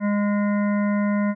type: harmonic tone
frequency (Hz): 205.3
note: G#3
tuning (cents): -20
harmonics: 1 / 3 / 5 / 7 / 9 / 10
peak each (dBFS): -19 / -29 / -33 / -36 / -38 / -39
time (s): 0-1.35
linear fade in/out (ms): 50
effects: none